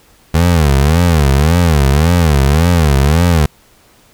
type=tone with vibrato; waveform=25% pulse; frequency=77.2 Hz; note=D#2; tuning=13 cents flat; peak=-4 dBFS; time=0.34-3.46 s; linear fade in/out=5 ms; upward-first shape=sine; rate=1.8 Hz; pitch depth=230 cents each way; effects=pink hiss -48 dBFS RMS until 4.13 s